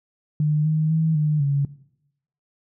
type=tone with pitch steps; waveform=sine; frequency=151.1 / 155.9 / 160.1 / 151.6 / 141 Hz; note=D3 / D#3 / D#3 / D#3 / C#3; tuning=+50 / +4 / +50 / -45 / +30 cents; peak=-17 dBFS; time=0.4-1.65 s; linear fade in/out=2 ms; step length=250 ms; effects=noise-tail reverb RT60 0.8 s tail -19 dB re dry